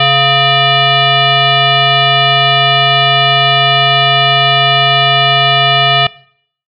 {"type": "tone with frequency modulation", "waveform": "sine", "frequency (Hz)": 1813, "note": "A#6", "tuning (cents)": -49, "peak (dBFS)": -6, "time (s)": [0, 6.07], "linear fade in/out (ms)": 5, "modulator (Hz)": 559, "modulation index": 3, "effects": ["noise-tail reverb RT60 0.6 s tail -21 dB re dry"]}